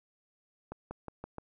accelerating click train, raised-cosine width 1 ms, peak -26 dBFS, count 5, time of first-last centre 0.72-1.383 s, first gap 190 ms, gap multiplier 0.91, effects none

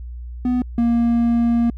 triangle tone pair in turn, 248.7 / 234.7 Hz, B3 / A#3, +12 / +12 cents, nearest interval minor second, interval 100 cents, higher first, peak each -14 / -12 dBFS, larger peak second, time 0.45-0.62 / 0.78-1.7 s, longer second, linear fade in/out 2 ms, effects added 60 Hz sine -29 dBFS peak until 1.77 s

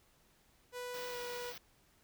sawtooth tone with pitch glide, 493.2 to 486.7 Hz, B4 to B4, -2 to -25 cents, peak -37 dBFS, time 0.72-1.54 s, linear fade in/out 50 ms, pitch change -23 cents, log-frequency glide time 1.1-1.16 s
white band-stop noise, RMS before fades -49 dBFS, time 0.94-1.58 s, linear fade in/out 2 ms, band 6100 to 15000 Hz, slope 96 dB/octave
effects pink hiss -69 dBFS RMS until 2.03 s

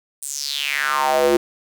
square tone with high-pass filter sweep, 71 Hz, C#2, 42 cents sharp, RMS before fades -20 dBFS, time 0.22-1.37 s, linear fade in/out 5 ms, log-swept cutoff 9200 to 350 Hz, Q 5, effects none

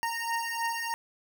25% pulse beating tone pair, 923 / 926.2 Hz, A#5 / A#5, -17 / -11 cents, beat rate 3.2 Hz, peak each -29 dBFS, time 0.03-0.94 s, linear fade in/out 0 ms, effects none

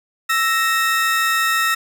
35% pulse tone pair together, 1318.5 / 1864.7 Hz, E6 / A#6, 0 / 0 cents, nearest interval tritone, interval 600 cents, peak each -17 dBFS, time 0.29-1.75 s, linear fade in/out 10 ms, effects none

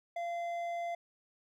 triangle tone with hard clipping, 688 Hz, F5, 26 cents flat, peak -36 dBFS, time 0.16-0.95 s, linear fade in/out 5 ms, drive 10 dB, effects none

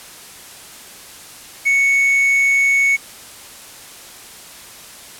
triangle tone with quantisation, 2217 Hz, C#7, in tune, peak -10 dBFS, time 1.65-2.97 s, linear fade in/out 20 ms, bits 6, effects white hiss -38 dBFS RMS until 5.19 s + low-pass 12000 Hz 12 dB/octave

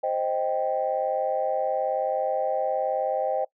sine chord, C minor, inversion none, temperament equal, 523.3 / 622.3 / 784 Hz, C5 / Eb5 / G5, 0 / 0 / 0 cents, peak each -27 dBFS, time 0.03-3.45 s, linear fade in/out 10 ms, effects noise-tail reverb RT60 0.1 s tail -21 dB re dry + tanh soft clip ceiling -14 dBFS

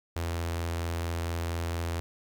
sawtooth tone with notch filter, 84.3 Hz, E2, 39 cents sharp, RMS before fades -32 dBFS, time 0.16-2 s, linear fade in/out 0 ms, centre 190 Hz, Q 1.3, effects 11-bit

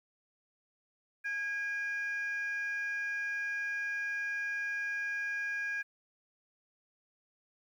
sine tone pair together, 1639.8 / 2408 Hz, G#6 / D7, -22 / +43 cents, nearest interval perfect fifth, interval 665 cents, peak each -32 / -39 dBFS, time 1.24-5.83 s, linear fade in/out 20 ms, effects tanh soft clip ceiling -29 dBFS + 11-bit

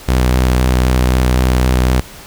sawtooth tone with vibrato, 62.9 Hz, B1, 32 cents sharp, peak -6 dBFS, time 0.08-2.01 s, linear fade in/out 10 ms, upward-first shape square, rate 3.9 Hz, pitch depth 13 cents each way, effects pink hiss -35 dBFS RMS until 2.26 s

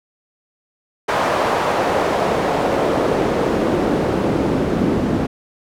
pink noise with band-pass filter sweep, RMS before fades -18 dBFS, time 1.08-5.27 s, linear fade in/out 10 ms, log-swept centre 830 to 250 Hz, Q 1.2, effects none

